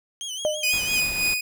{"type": "tone with vibrato", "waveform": "25% pulse", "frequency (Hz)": 3136, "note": "G7", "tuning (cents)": 0, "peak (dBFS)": -26, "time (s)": [0.21, 1], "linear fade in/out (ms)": 0, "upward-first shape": "sine", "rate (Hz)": 6, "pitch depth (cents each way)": 94}
{"type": "tone with exponential decay", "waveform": "sine", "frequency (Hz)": 610, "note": "D#5", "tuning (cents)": -34, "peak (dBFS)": -17, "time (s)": [0.45, 0.8], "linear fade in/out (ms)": 0, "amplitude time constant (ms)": 75}
{"type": "tone with tremolo", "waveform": "sawtooth", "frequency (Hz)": 2481, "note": "D#7", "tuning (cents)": -6, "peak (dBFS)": -16, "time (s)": [0.63, 1.41], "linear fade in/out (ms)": 5, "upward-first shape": "sine", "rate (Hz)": 3.5, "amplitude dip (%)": 55}
{"type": "noise", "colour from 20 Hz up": "pink", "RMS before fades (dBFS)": -36, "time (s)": [0.73, 1.34], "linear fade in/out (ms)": 0}
{"effects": []}